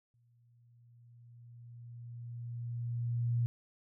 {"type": "tone with exponential growth", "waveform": "sine", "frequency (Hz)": 118.8, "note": "A#2", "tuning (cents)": 33, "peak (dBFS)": -27, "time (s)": [0.14, 3.46], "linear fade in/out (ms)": 0, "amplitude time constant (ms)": 720, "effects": []}